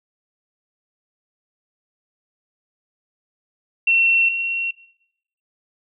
sine tone pair in turn, 2713 / 2730 Hz, E7 / F7, +49 / -40 cents, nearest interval unison, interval 11 cents, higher second, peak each -13 / -20 dBFS, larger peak first, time 3.87-4.29 / 4.29-4.71 s, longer neither, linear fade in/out 5 ms, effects noise-tail reverb RT60 0.8 s tail -20 dB re dry

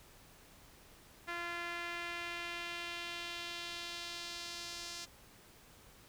sawtooth tone with band-pass filter sweep, 344.7 Hz, F4, 23 cents flat, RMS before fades -43 dBFS, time 1.27-5.06 s, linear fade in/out 20 ms, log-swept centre 1800 to 5300 Hz, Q 1.6, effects pink hiss -60 dBFS RMS until 6.08 s

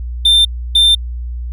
triangle tone bursts at uneven times, 3583 Hz, A7, 31 cents sharp, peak -5 dBFS, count 2, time 0.25-0.45 / 0.75-0.95 s, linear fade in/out 5 ms, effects added 60 Hz sine -20 dBFS peak until 1.52 s

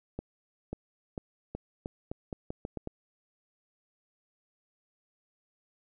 accelerating click train, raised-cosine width 2 ms, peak -22 dBFS, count 11, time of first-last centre 0.19-2.874 s, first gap 540 ms, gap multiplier 0.83, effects none

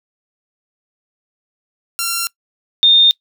5% pulse / sine tone pair in turn, 1371 / 3644 Hz, F6 / A#7, -32 / -40 cents, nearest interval octave + perfect fourth, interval 1692 cents, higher second, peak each -6 dBFS, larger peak neither, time 1.99-2.27 / 2.83-3.11 s, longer neither, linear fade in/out 0 ms, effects noise-tail reverb RT60 0.1 s tail -22 dB re dry

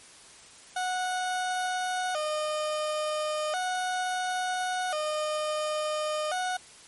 30% pulse tone with vibrato, 670 Hz, E5, 28 cents sharp, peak -25 dBFS, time 0.76-6.57 s, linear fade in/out 5 ms, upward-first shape square, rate 0.36 Hz, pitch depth 160 cents each way, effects white hiss -51 dBFS RMS until 6.87 s + MP3 48 kbps

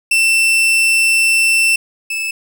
40% pulse tone pair in turn, 2680 / 2623 Hz, E7 / E7, +28 / -9 cents, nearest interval unison, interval 37 cents, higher first, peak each -9 / -17 dBFS, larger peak first, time 0.11-1.76 / 2.1-2.31 s, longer first, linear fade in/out 5 ms, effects none

